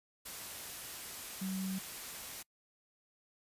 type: tone in noise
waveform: sine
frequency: 190 Hz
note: F#3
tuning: 46 cents sharp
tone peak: -35 dBFS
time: 1.41-1.79 s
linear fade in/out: 10 ms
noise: white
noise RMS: -45 dBFS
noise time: 0.25-2.43 s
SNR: +7 dB
effects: noise-tail reverb RT60 0.1 s tail -25 dB re dry + resampled to 32000 Hz